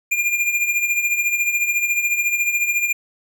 square tone with tremolo, 2406 Hz, D7, 41 cents sharp, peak -15 dBFS, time 0.11-2.93 s, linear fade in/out 10 ms, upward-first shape triangle, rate 14 Hz, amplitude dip 70%, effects none

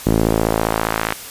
sawtooth tone with band-pass filter sweep, 55 Hz, A1, in tune, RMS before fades -18 dBFS, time 0.06-1.14 s, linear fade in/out 5 ms, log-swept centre 280 to 1800 Hz, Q 0.93, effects white hiss -33 dBFS RMS until 1.3 s + resampled to 32000 Hz

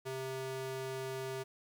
square tone with high-pass filter, 132.1 Hz, C3, 17 cents sharp, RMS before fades -40 dBFS, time 0.05-1.44 s, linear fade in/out 20 ms, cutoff 280 Hz, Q 1.8, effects 12-bit

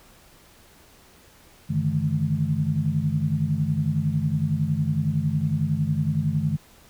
sine tone cluster, 95.7 / 145.9 / 156.8 / 213.9 Hz, G2 / D3 / D#3 / A3, -41 / -11 / +14 / -49 cents, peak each -31 / -25 / -24 / -29 dBFS, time 1.69-6.57 s, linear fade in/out 20 ms, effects pink hiss -53 dBFS RMS until 6.89 s

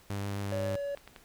sawtooth tone with vibrato, 100.2 Hz, G2, 38 cents sharp, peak -29 dBFS, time 0.1-0.76 s, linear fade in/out 0 ms, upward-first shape triangle, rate 7.5 Hz, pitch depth 13 cents each way
triangle tone, 566 Hz, C#5, 36 cents sharp, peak -30 dBFS, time 0.52-0.95 s, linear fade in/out 2 ms
clicks, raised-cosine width 0.3 ms, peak -30 dBFS, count 3, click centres 0.974 / 1.076 / 1.162 s
effects pink hiss -59 dBFS RMS until 1.24 s

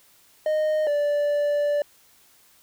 triangle tone pair in turn, 617 / 583.6 Hz, D#5 / D5, -15 / -11 cents, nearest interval minor second, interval 96 cents, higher first, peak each -18 / -18 dBFS, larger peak neither, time 0.46-0.87 / 0.87-1.82 s, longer second, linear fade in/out 2 ms, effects white hiss -57 dBFS RMS until 2.62 s

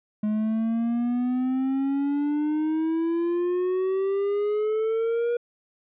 triangle exponential sweep, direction up, 210.5 to 480.1 Hz, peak -20 dBFS, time 0.23-5.37 s, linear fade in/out 5 ms, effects resampled to 8000 Hz

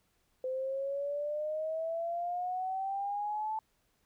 sine exponential sweep, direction up, 512 to 880 Hz, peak -32 dBFS, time 0.44-3.59 s, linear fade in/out 2 ms, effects pink hiss -74 dBFS RMS until 4.05 s

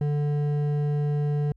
triangle tone with hard clipping, 146.83 Hz, D3, in tune, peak -24 dBFS, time 0.01-1.52 s, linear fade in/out 2 ms, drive 12 dB, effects added 50 Hz sine -55 dBFS peak until 1.56 s

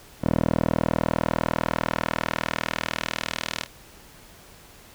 10% pulse tone with band-pass filter sweep, 40 Hz, D#1, 49 cents sharp, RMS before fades -26 dBFS, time 0.21-3.67 s, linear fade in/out 50 ms, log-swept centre 390 to 3900 Hz, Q 0.75, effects pink hiss -49 dBFS RMS until 4.94 s

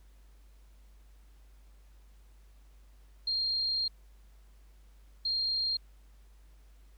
sine tone bursts at uneven times, 4211 Hz, C8, 10 cents sharp, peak -28 dBFS, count 2, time 3.27-3.88 / 5.25-5.77 s, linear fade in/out 5 ms, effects added 50 Hz sine -54 dBFS peak until 6.97 s + pink hiss -69 dBFS RMS until 6.97 s

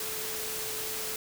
sine tone in noise, 435.9 Hz, A4, 16 cents flat, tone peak -42 dBFS, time 0-1.16 s, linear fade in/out 2 ms, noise white, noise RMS -35 dBFS, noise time 0-1.16 s, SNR -10 dB, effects none

